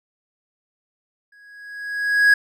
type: tone with exponential growth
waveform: triangle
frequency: 1659 Hz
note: G#6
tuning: 2 cents flat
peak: -7 dBFS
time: 1.32-2.34 s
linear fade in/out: 5 ms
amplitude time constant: 220 ms
effects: none